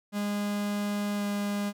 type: tone with pitch glide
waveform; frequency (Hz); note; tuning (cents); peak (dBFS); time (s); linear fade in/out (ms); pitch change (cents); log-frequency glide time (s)
45% pulse; 205.3 to 203.9; G#3 to G#3; -20 to -32; -28; 0.12-1.73; 50; -12; 1.16-1.23
effects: none

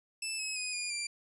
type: tone with pitch steps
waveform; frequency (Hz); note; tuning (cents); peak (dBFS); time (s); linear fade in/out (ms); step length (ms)
15% pulse; 2637 / 2566 / 2498 / 2431 / 2366; E7 / E7 / D#7 / D#7 / D7; 0 / -47 / +6 / -41 / +12; -27; 0.22-1.07; 5; 170
effects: resampled to 24000 Hz

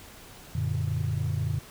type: chord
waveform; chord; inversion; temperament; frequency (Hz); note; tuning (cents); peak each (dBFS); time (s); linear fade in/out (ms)
sine; Gb augmented; none; equal; 92.5 / 116.54 / 146.83; Gb2 / Bb2 / D3; 0 / 0 / 0; -29 / -29 / -29; 0.55-1.59; 5
effects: tanh soft clip ceiling -19 dBFS + pink hiss -48 dBFS RMS until 1.7 s

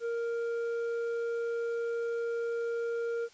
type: tone with low-pass filter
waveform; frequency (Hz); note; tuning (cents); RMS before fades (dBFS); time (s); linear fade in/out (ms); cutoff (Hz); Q
square; 466.2; A#4; 0; -33; 0-3.29; 50; 990; 2.5
effects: white hiss -58 dBFS RMS until 3.33 s + resampled to 16000 Hz

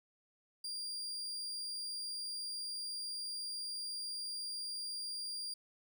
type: tone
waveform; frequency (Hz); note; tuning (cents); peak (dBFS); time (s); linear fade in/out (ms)
35% pulse; 4782; D8; +30; -38; 0.64-5.54; 5
effects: none

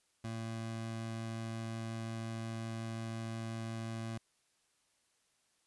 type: tone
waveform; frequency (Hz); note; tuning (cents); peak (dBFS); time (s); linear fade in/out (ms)
25% pulse; 113.2; A2; +50; -35; 0.24-4.18; 5
effects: white hiss -75 dBFS RMS until 5.66 s + resampled to 24000 Hz

